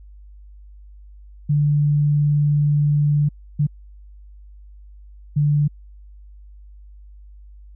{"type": "tone bursts at uneven times", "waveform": "sine", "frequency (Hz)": 146.83, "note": "D3", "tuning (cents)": 0, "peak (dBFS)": -14, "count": 3, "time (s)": [[1.49, 3.29], [3.59, 3.67], [5.36, 5.68]], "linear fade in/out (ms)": 10, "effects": ["added 50 Hz sine -40 dBFS peak until 7.75 s"]}